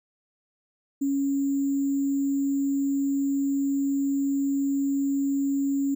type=tone with sample-and-hold; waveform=sine; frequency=277.2 Hz; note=C#4; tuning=in tune; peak=-22 dBFS; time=1.01-5.95 s; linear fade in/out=10 ms; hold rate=7350 Hz; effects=none